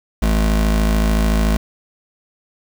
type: tone pair together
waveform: square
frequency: 53.65 / 214.6 Hz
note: A1 / A3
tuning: -43 / -43 cents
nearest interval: 2 octaves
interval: 2400 cents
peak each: -15 / -21 dBFS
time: 0.22-1.57 s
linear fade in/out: 5 ms
effects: 7-bit